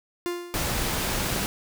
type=tone with exponential decay; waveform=45% pulse; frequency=349.9 Hz; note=F4; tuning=3 cents sharp; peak=-24 dBFS; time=0.26-0.86 s; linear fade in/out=0 ms; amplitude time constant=130 ms
type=noise; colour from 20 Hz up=pink; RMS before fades=-27 dBFS; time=0.54-1.46 s; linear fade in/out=0 ms
effects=none